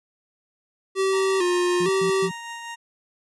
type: tone with vibrato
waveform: square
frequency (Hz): 370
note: F#4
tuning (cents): 0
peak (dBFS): -20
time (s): 0.95-2.3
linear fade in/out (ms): 50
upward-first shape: square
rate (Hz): 1.1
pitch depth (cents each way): 68
type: tone with tremolo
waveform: 20% pulse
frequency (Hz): 932.3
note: A#5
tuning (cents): 0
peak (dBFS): -27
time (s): 1.12-2.76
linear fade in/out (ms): 20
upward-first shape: triangle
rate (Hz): 5.2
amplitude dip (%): 35
type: tone bursts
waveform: sine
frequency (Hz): 174.8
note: F3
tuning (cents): +2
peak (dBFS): -28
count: 3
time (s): 1.8-2.313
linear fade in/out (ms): 5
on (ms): 91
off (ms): 120
effects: resampled to 24000 Hz